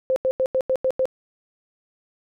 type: tone bursts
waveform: sine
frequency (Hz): 522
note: C5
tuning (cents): -4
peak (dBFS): -17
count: 7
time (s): 0.1-1.055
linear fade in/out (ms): 0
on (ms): 61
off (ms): 88
effects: none